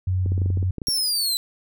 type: tone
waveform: sine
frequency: 92.5 Hz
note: F#2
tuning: in tune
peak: -19 dBFS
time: 0.07-0.71 s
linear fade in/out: 5 ms
type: clicks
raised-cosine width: 3 ms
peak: -18 dBFS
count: 11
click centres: 0.261 / 0.32 / 0.379 / 0.418 / 0.46 / 0.503 / 0.573 / 0.628 / 0.783 / 0.818 / 0.885 s
type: linear sweep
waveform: sawtooth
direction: down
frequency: 5600 to 3967 Hz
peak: -18 dBFS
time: 0.87-1.37 s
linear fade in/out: 0 ms
effects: none